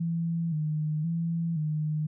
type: tone with vibrato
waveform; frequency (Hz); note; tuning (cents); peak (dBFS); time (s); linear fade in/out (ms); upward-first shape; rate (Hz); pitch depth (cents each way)
sine; 160; D#3; +49; -26; 0-2.07; 10; square; 0.96; 74
effects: none